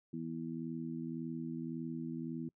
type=harmonic tone; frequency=81.8 Hz; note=E2; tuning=13 cents flat; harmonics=2 / 3 / 4; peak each=-43 / -41 / -44 dBFS; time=0.13-2.49 s; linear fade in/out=5 ms; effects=noise-tail reverb RT60 0.1 s tail -25 dB re dry